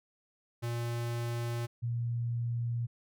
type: tone pair in turn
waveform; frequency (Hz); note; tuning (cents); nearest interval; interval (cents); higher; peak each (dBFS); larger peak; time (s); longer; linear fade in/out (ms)
square / sine; 118.3 / 118.3; A#2 / A#2; +26 / +26; unison; 0; neither; -33 / -30; second; 0.62-1.67 / 1.82-2.87; neither; 20
effects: none